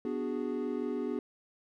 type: chord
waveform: triangle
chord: G# half-diminished seventh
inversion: first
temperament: equal with one note detuned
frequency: 246.9 / 293.7 / 370 / 414.1 Hz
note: B3 / D4 / F#4 / G#4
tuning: 0 / 0 / 0 / -5 cents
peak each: -34 / -36 / -36 / -35 dBFS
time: 0.05-1.19 s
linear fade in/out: 2 ms
effects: none